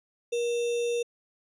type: tone with sample-and-hold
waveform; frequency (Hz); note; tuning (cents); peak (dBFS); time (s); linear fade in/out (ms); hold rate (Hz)
sine; 474.4; A#4; +30; -25; 0.32-1.03; 10; 3150
effects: resampled to 22050 Hz